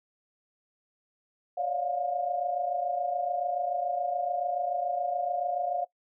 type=tone cluster; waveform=sine; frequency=554 / 593 / 685 / 712 Hz; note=C#5 / D5 / F5 / F5; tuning=-1 / +17 / -34 / +33 cents; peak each=-37 / -37 / -36 / -29 dBFS; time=1.57-5.85 s; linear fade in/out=10 ms; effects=noise-tail reverb RT60 0.1 s tail -19 dB re dry